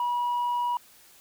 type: tone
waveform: sine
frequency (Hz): 968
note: B5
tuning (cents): -35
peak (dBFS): -22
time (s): 0-0.77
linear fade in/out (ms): 2
effects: tanh soft clip ceiling -23 dBFS + white hiss -55 dBFS RMS until 1.2 s